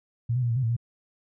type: tone with pitch steps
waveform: sine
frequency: 117.5 / 126.9 / 119.6 / 115.3 / 131.3 / 113.6 / 118.3 Hz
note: A#2 / B2 / A#2 / A#2 / C3 / A#2 / A#2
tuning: +14 / +47 / +45 / -19 / +6 / -44 / +26 cents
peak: -22 dBFS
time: 0.29-0.766 s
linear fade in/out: 10 ms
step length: 68 ms
effects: none